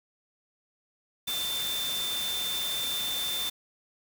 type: tone in noise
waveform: sine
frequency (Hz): 3558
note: A7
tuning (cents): +19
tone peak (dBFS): -30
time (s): 1.27-3.5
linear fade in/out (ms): 10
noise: white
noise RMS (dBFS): -35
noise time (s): 1.27-3.5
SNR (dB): +2
effects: none